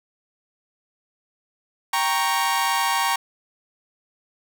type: chord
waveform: sawtooth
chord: G diminished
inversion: none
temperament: equal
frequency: 784 / 932.3 / 1108.7 Hz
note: G5 / Bb5 / Db6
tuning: 0 / 0 / 0 cents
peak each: -22 / -19 / -21 dBFS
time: 1.93-3.16 s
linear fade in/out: 5 ms
effects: none